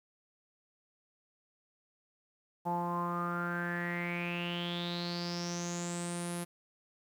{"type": "tone with low-pass filter sweep", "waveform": "sawtooth", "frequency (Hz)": 173.6, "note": "F3", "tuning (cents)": -10, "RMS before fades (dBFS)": -36, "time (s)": [2.65, 6.45], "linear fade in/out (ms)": 20, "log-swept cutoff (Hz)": [830, 11000], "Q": 9.4, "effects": ["10-bit"]}